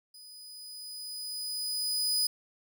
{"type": "tone with level ramp", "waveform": "sawtooth", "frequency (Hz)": 4978, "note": "D#8", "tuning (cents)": 0, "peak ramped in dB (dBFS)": [-46, -22], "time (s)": [0.14, 2.27], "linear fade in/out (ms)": 5, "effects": []}